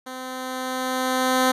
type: tone with level ramp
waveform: 10% pulse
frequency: 257.4 Hz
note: C4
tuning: 28 cents flat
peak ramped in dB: -25 to -8 dBFS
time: 0.06-1.52 s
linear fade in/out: 10 ms
effects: resampled to 32000 Hz